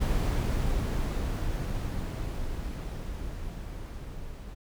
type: noise with level ramp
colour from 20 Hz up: brown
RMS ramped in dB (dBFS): -25 to -41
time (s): 0-4.55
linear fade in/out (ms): 20
effects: none